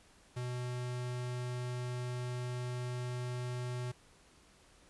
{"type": "tone", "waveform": "square", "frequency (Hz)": 123.9, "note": "B2", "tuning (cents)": 6, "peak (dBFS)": -37, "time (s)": [0.36, 3.92], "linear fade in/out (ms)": 10, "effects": ["pink hiss -63 dBFS RMS until 4.89 s", "resampled to 24000 Hz"]}